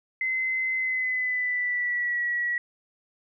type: tone with pitch glide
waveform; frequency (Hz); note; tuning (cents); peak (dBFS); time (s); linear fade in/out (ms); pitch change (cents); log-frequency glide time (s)
sine; 2053 to 1926.6; C7 to B6; -33 to -43; -24; 0.21-2.58; 2; -110; 0.76-2.21
effects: none